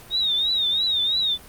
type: tone with vibrato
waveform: sine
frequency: 3729 Hz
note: A#7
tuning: in tune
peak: -19 dBFS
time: 0.1-1.38 s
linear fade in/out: 50 ms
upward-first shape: triangle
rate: 3 Hz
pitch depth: 120 cents each way
effects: pink hiss -45 dBFS RMS until 1.48 s + Opus 48 kbps